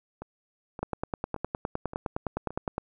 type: two click trains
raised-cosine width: 1 ms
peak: -24 / -15 dBFS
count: 5 / 20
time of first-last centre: 0.22-2.506 / 0.83-2.781 s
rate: 1.75 / 9.74 Hz
effects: none